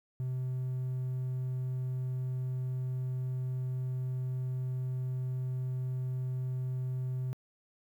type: tone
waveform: triangle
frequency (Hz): 128.3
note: C3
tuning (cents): -34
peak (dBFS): -29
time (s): 0.2-7.33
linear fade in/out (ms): 0
effects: tanh soft clip ceiling -25 dBFS + 11-bit